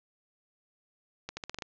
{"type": "accelerating click train", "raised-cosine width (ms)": 0.2, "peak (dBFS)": -20, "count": 7, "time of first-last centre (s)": [1.29, 1.622], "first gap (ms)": 80, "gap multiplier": 0.85, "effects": ["resampled to 16000 Hz", "10-bit"]}